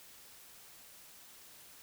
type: silence
effects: white hiss -56 dBFS RMS until 1.82 s